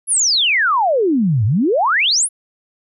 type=exponential two-way sweep; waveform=sine; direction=down then up; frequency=11175 to 98.2 to 11175 Hz; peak=-12 dBFS; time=0.07-2.29 s; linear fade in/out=50 ms; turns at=1.45 s; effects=none